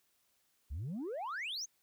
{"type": "exponential sweep", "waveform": "sine", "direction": "up", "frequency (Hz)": [61.4, 6700], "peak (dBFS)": -35, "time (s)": [0.7, 1.66], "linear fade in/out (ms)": 20, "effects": ["tanh soft clip ceiling -36 dBFS", "white hiss -75 dBFS RMS until 1.82 s"]}